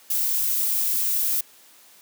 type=noise; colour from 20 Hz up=violet; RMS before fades=-23 dBFS; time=0.1-1.41 s; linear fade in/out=5 ms; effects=white hiss -52 dBFS RMS until 2.01 s + high-pass 200 Hz 12 dB/octave